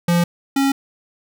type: tone pair in turn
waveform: square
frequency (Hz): 172.6 / 274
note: F3 / C#4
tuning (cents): -20 / -20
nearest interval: minor sixth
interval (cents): 800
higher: second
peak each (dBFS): -14 / -15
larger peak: first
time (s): 0.08-0.24 / 0.56-0.72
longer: neither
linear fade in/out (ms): 5
effects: none